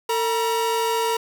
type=tone pair together; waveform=45% pulse; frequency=451.4 / 956 Hz; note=A4 / A#5; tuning=+44 / +43 cents; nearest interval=octave + minor second; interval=1299 cents; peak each=-23 dBFS; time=0.09-1.17 s; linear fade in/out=5 ms; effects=8-bit